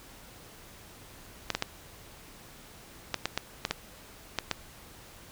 clicks, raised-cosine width 0.2 ms, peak -10 dBFS, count 10, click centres 1.503 / 1.55 / 1.624 / 3.143 / 3.256 / 3.376 / 3.651 / 3.71 / 4.387 / 4.513 s, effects pink hiss -51 dBFS RMS until 5.31 s

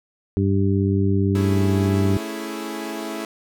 harmonic tone, 98 Hz, G2, in tune, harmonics 1 / 2 / 3 / 4, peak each -19 / -22 / -24 / -25 dBFS, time 0.37-2.17 s, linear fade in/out 0 ms
sawtooth chord, A major seventh, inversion none, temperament equal, 220 / 277.2 / 329.6 / 415.3 Hz, A3 / C#4 / E4 / G#4, 0 / 0 / 0 / 0 cents, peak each -29 / -31 / -27 / -31 dBFS, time 1.35-3.25 s, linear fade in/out 2 ms
effects none

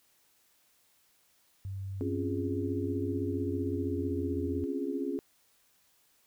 sine tone with pitch glide, 96.9 to 87.33 Hz, G2 to F2, -20 to 0 cents, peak -35 dBFS, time 1.65-4.64 s, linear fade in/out 0 ms, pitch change -180 cents, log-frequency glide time 3.12-4.45 s
sine chord, Db major seventh, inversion third, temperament equal, 261.6 / 277.2 / 349.2 / 415.3 Hz, C4 / Db4 / F4 / Ab4, 0 / 0 / 0 / 0 cents, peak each -39 / -34 / -37 / -37 dBFS, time 2.01-5.19 s, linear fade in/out 0 ms
effects white hiss -68 dBFS RMS until 6.26 s

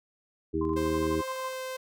harmonic tone, 80.1 Hz, E2, 49 cents flat, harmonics 1 / 2 / 3 / 4 / 5, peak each -35 / -38 / -39 / -29 / -30 dBFS, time 0.53-1.22 s, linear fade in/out 20 ms
sine tone with tremolo, 1037 Hz, C6, 16 cents flat, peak -34 dBFS, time 0.61-1.53 s, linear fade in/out 5 ms, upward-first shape square, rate 12 Hz, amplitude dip 50%
sawtooth tone with pitch glide, 524 to 518.6 Hz, C5 to C5, +2 to -15 cents, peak -30 dBFS, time 0.76-1.77 s, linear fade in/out 10 ms, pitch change -17 cents, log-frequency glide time 1.28-1.62 s
effects none

